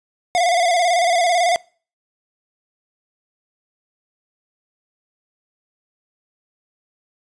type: tone with vibrato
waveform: square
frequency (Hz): 697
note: F5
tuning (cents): -4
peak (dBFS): -15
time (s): 0.35-1.56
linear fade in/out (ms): 0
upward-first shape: square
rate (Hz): 18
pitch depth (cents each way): 59
effects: noise-tail reverb RT60 0.4 s tail -24 dB re dry + resampled to 22050 Hz